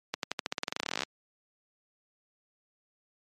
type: accelerating click train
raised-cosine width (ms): 0.2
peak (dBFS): -12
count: 23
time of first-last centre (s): 0.14-1.034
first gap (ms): 92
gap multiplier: 0.91
effects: high-pass 200 Hz 12 dB/octave + MP3 64 kbps